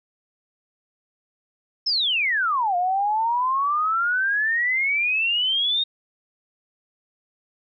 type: exponential two-way sweep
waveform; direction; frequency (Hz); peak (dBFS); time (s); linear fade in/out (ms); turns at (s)
sine; down then up; 5370 to 698.5 to 3731; -19; 1.86-5.84; 10; 2.76
effects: none